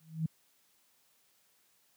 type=tone with exponential growth; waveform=sine; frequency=160 Hz; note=D#3; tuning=49 cents sharp; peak=-25 dBFS; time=0-0.26 s; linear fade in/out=5 ms; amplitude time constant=55 ms; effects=white hiss -70 dBFS RMS until 1.96 s + high-pass 100 Hz 12 dB/octave